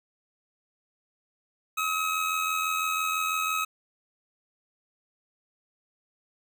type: tone with amplitude modulation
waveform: 25% pulse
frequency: 1277 Hz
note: D#6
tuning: 45 cents sharp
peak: -20 dBFS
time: 1.77-3.65 s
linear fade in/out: 10 ms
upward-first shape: sine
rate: 86 Hz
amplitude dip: 45%
effects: none